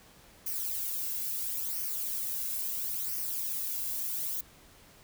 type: noise with flanger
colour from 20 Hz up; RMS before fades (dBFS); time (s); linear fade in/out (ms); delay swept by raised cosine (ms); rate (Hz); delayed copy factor
violet; -34; 0.46-4.41; 5; 0.26 to 1.66; 0.74; -0.65
effects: pink hiss -57 dBFS RMS until 5.03 s

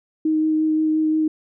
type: tone with vibrato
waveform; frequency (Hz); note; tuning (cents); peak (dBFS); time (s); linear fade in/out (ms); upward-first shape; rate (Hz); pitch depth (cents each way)
sine; 312.4; D#4; +7; -16; 0.25-1.28; 5; sine; 5.7; 10
effects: none

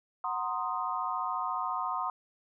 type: chord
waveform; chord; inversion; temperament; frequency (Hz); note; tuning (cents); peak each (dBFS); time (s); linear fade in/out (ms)
sine; C half-diminished seventh; second; equal; 740 / 932.3 / 1046.5 / 1244.5; Gb5 / Bb5 / C6 / Eb6; 0 / 0 / 0 / 0; -37 / -37 / -34 / -35; 0.24-2.1; 2
effects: none

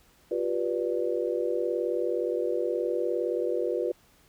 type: chord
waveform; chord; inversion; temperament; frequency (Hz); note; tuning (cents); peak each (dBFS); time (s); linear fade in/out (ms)
sine; G dominant seventh; third; just; 352.8 / 392 / 490 / 588; F4 / G4 / B4 / D5; +18 / 0 / -14 / +2; -30 / -33 / -29 / -34; 0.31-3.92; 5
effects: pink hiss -61 dBFS RMS until 4.28 s

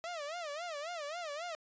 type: tone with vibrato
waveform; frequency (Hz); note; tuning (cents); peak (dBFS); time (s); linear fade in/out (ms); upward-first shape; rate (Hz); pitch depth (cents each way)
sawtooth; 637; D#5; +41; -35; 0.04-1.55; 0; sine; 3.7; 190
effects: resampled to 16000 Hz

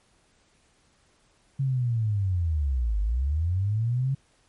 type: linear two-way sweep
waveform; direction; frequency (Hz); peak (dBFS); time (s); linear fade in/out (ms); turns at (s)
sine; down then up; 138.3 to 49 to 138.3; -22; 1.59-4.15; 10; 3
effects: pink hiss -64 dBFS RMS until 4.48 s + MP3 48 kbps

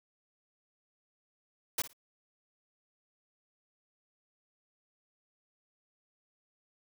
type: noise with echo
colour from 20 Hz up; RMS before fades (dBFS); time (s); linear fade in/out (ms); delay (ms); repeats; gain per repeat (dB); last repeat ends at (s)
white; -31; 1.78-1.82; 5; 56; 2; -15; 1.932
effects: none

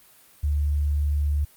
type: tone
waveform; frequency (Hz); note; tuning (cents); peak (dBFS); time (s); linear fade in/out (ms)
sine; 73.1; D2; -7; -20; 0.43-1.45; 10
effects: white hiss -54 dBFS RMS until 1.56 s + Opus 32 kbps

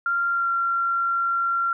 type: tone with pitch glide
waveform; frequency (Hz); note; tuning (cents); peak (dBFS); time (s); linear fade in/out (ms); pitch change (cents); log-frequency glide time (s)
sine; 1387 to 1372.7; F6 to F6; -12 to -30; -20; 0.06-1.73; 2; -18; 0.3-0.5
effects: none

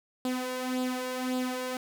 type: tone with flanger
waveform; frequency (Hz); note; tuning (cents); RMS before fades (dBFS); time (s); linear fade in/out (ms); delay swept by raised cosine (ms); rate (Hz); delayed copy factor
sawtooth; 254; B3; +49; -32; 0.25-1.77; 2; 0.24 to 2.14; 1.8; +0.6
effects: none

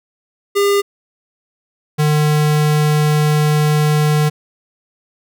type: tone pair in turn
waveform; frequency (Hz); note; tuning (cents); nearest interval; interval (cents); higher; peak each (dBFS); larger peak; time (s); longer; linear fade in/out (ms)
square; 402.8 / 150.88; G4 / D3; +47 / +47; octave + perfect fourth; 1700; first; -12; neither; 0.55-0.82 / 1.98-4.3; second; 20
effects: none

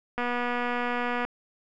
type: click train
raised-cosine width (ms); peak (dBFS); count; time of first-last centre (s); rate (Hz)
0.5; -15; 261; 0.18-1.25; 243
effects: none

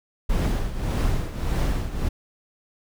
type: noise with tremolo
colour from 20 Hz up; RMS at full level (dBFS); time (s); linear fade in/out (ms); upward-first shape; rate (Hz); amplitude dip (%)
brown; -20; 0.29-2.09; 10; triangle; 1.7; 75
effects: none

